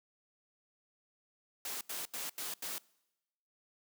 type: noise bursts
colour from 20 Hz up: white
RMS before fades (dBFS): -40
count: 5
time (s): 1.65-2.782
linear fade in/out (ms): 2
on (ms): 160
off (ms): 83
effects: noise-tail reverb RT60 1.0 s tail -25 dB re dry + high-pass 200 Hz 12 dB/octave